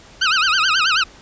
20% pulse tone with vibrato, 1396 Hz, F6, 1 cent flat, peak -9 dBFS, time 0.21-1.04 s, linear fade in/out 10 ms, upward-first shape sine, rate 9.3 Hz, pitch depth 210 cents each way, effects pink hiss -44 dBFS RMS until 1.21 s + resampled to 16000 Hz

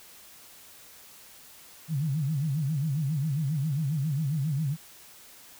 sine tone with vibrato, 146.83 Hz, D3, in tune, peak -25 dBFS, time 1.88-4.77 s, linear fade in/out 50 ms, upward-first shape sine, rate 7.4 Hz, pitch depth 180 cents each way, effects white hiss -51 dBFS RMS until 5.59 s

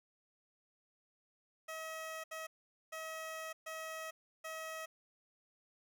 15% pulse tone bursts at uneven times, 639 Hz, D#5, 46 cents sharp, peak -36 dBFS, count 5, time 1.68-2.24 / 2.31-2.47 / 2.92-3.53 / 3.66-4.11 / 4.44-4.86 s, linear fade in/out 10 ms, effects none

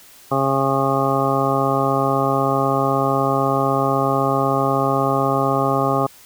harmonic tone, 136.1 Hz, C#3, 31 cents flat, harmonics 1 / 2 / 3 / 4 / 5 / 6 / 8 / 9, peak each -24 / -24 / -24 / -24 / -24 / -24 / -24 / -24 dBFS, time 0.31-6.07 s, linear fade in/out 10 ms, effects white hiss -46 dBFS RMS until 6.25 s

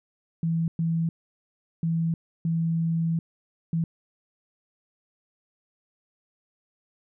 sine tone bursts at uneven times, 164.81 Hz, E3, in tune, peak -22 dBFS, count 5, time 0.43-0.68 / 0.79-1.09 / 1.83-2.14 / 2.45-3.19 / 3.73-3.84 s, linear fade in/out 2 ms, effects none

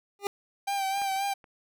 25% pulse tone with exponential growth, 403.2 Hz, G4, 49 cents sharp, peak -20 dBFS, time 0.19-0.27 s, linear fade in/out 1 ms, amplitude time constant 17 ms
45% pulse tone with vibrato, 785 Hz, G5, 2 cents sharp, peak -27 dBFS, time 0.67-1.34 s, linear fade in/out 10 ms, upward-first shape sine, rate 3.8 Hz, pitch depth 37 cents each way
clicks, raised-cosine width 0.5 ms, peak -37 / -28 / -38 / -36 / -37 dBFS, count 5, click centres 0.976 / 1.018 / 1.118 / 1.162 / 1.442 s
effects none

